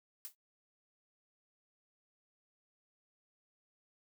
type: noise with exponential decay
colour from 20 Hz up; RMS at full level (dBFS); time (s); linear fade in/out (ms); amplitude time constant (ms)
blue; -40; 0.25-0.35; 0; 21
effects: noise-tail reverb RT60 0.1 s tail -21 dB re dry